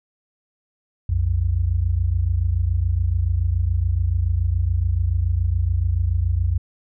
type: tone pair together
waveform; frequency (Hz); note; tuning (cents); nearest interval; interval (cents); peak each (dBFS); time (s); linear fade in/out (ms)
sine; 61.9 / 88.94; B1 / F2; +5 / +32; tritone; 627; -21 / -19; 1.09-6.58; 5
effects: none